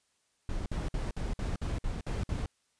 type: noise bursts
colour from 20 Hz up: brown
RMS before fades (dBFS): -33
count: 9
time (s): 0.49-2.46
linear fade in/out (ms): 2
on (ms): 170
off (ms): 55
effects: white hiss -74 dBFS RMS until 2.79 s + resampled to 22050 Hz